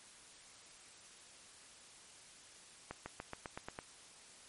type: accelerating click train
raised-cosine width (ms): 0.5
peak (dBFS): -27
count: 8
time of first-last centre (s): 2.91-3.789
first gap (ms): 150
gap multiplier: 0.94
effects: white hiss -58 dBFS RMS until 4.48 s + MP3 48 kbps